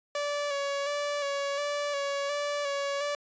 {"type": "tone with vibrato", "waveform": "sawtooth", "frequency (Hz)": 571, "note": "D5", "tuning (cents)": -49, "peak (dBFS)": -25, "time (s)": [0.15, 3.15], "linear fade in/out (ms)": 2, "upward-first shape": "square", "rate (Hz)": 1.4, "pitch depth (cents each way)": 28, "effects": ["resampled to 16000 Hz"]}